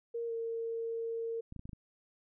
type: tone with pitch glide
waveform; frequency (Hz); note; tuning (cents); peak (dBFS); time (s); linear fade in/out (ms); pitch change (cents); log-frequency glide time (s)
sine; 466.2 to 457.7; A#4 to A#4; 0 to -32; -34; 0.14-1.41; 10; -32; 0.27-0.32
type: clicks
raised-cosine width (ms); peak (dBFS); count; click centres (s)
5; -33; 6; 1.524 / 1.563 / 1.594 / 1.655 / 1.693 / 1.732
effects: none